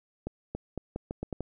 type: accelerating click train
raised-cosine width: 2 ms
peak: -20 dBFS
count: 8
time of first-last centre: 0.27-1.407 s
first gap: 280 ms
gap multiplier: 0.81
effects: none